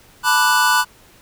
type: chord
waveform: square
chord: B minor seventh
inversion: third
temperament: equal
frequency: 880 / 987.8 / 1174.7 / 1480 Hz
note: A5 / B5 / D6 / F#6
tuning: 0 / 0 / 0 / 0 cents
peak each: -23 / -18 / -22 / -17 dBFS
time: 0.23-0.85 s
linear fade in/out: 50 ms
effects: pink hiss -49 dBFS RMS until 1.21 s